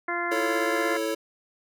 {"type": "harmonic tone", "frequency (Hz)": 346.5, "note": "F4", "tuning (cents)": -14, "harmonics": [1, 2, 3, 4, 5, 6], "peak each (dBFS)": [-33, -33, -33, -33, -33, -33], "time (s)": [0.08, 0.97], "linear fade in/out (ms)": 5}
{"type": "chord", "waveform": "square", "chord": "A major", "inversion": "second", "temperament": "equal", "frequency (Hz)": [329.6, 440, 554.4], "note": ["E4", "A4", "C#5"], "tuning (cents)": [0, 0, 0], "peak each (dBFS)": -31, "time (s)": [0.31, 1.15], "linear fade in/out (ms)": 10}
{"effects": []}